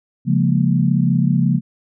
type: chord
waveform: sine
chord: Bb minor seventh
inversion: first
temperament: equal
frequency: 138.59 / 174.61 / 207.7 / 233.1 Hz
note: Db3 / F3 / Ab3 / Bb3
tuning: 0 / 0 / 0 / 0 cents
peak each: -17 / -17 / -22 / -20 dBFS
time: 0.25-1.61 s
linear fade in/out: 50 ms
effects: none